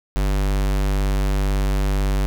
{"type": "tone", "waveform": "square", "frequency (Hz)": 49, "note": "G1", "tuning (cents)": 0, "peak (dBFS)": -18, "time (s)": [0.16, 2.26], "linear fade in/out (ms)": 0, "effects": []}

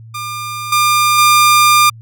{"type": "tone with level steps", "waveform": "sawtooth", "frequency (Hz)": 1200, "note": "D6", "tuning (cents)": 37, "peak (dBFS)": [-18, -6, -3], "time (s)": [0.14, 1.9], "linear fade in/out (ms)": 10, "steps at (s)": [0.72, 1.18], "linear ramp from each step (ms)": 5, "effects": ["added 113 Hz sine -33 dBFS peak until 2.01 s"]}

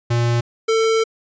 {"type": "tone pair in turn", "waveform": "square", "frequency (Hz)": [118.6, 446.9], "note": ["A#2", "A4"], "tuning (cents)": [30, 27], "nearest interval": "octave + major seventh", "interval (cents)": 2297, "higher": "second", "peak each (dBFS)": [-16, -15], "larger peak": "second", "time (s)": [[0.1, 0.41], [0.68, 1.04]], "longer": "second", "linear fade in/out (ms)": 10, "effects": ["resampled to 16000 Hz"]}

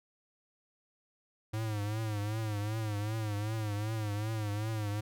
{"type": "tone with vibrato", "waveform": "square", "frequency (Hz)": 106.8, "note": "G#2", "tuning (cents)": 49, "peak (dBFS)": -33, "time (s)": [1.53, 5.01], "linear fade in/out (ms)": 10, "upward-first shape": "triangle", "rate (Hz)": 2.6, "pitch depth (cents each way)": 94, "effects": []}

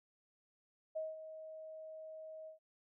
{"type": "tone with ADSR envelope", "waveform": "sine", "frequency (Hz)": 632, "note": "D#5", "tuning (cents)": 27, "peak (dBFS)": -36, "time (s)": [0.95, 2.59], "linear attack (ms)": 16, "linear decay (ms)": 190, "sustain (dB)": -11, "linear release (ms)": 120, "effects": []}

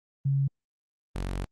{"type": "tone pair in turn", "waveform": ["sine", "sawtooth"], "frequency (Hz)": [137.8, 46.24], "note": ["C#3", "F#1"], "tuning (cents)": [-10, 0], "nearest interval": "octave + perfect fifth", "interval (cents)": 1890, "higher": "first", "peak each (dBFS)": [-22, -26], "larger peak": "first", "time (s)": [[0.25, 0.48], [1.15, 1.45]], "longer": "second", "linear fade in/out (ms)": 10, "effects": ["Opus 32 kbps"]}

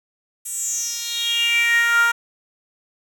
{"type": "tone with high-pass filter sweep", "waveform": "10% pulse", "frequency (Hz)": 468.1, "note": "A#4", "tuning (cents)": 7, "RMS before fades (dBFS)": -20, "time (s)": [0.45, 2.12], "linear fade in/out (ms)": 10, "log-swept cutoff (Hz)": [9300, 1200], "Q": 6.3, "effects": []}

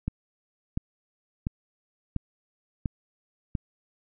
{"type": "click train", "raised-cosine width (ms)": 5, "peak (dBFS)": -15, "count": 6, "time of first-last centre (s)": [0.08, 3.552], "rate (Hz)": 1.44, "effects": []}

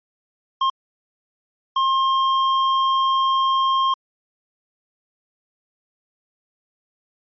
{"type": "tone bursts at uneven times", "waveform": "square", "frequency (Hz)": 1065, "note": "C6", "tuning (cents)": 30, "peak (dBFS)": -17, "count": 2, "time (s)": [[0.61, 0.7], [1.76, 3.94]], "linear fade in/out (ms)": 5, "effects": ["resampled to 11025 Hz"]}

